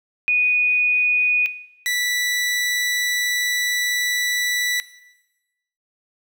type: tone pair in turn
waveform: sine / sawtooth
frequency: 2474 / 1967.4 Hz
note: D#7 / B6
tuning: -10 / -7 cents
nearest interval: major third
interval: 397 cents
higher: first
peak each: -15 / -16 dBFS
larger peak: first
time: 0.28-1.46 / 1.86-4.8 s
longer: second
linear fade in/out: 0 ms
effects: noise-tail reverb RT60 1.0 s tail -17 dB re dry